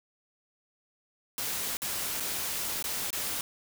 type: noise with dropouts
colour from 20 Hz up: white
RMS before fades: -33 dBFS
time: 1.38-3.41 s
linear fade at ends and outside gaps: 1 ms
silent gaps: 1.77-1.819 / 2.2-2.204 / 2.826-2.841 / 3.105-3.129 s
effects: none